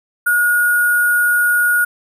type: tone with sample-and-hold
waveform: sine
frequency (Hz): 1444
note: F#6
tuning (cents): -43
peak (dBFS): -11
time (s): 0.26-1.85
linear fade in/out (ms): 10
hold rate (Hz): 11025
effects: none